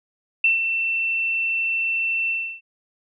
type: tone with ADSR envelope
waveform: sine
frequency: 2687 Hz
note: E7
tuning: 33 cents sharp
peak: -13 dBFS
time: 0.44-2.61 s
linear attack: 4 ms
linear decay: 140 ms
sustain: -7 dB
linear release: 310 ms
effects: none